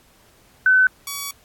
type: tone pair in turn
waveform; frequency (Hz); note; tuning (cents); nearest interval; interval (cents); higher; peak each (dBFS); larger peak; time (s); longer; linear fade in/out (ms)
sine / 5% pulse; 1515 / 1131.7; F#6 / C#6; +40 / +35; perfect fourth; 505; first; -11 / -15; first; 0.66-0.87 / 1.07-1.31; second; 2
effects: pink hiss -55 dBFS RMS until 1.44 s + AAC 64 kbps